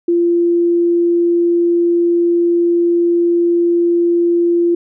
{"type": "tone", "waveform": "sine", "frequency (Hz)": 343.9, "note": "F4", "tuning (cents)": -27, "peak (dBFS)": -10, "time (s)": [0.08, 4.75], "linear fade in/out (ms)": 5, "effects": []}